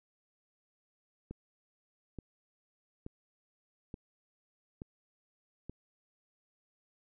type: click train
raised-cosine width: 3 ms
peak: -29 dBFS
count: 6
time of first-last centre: 1.31-5.696 s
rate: 1.14 Hz
effects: none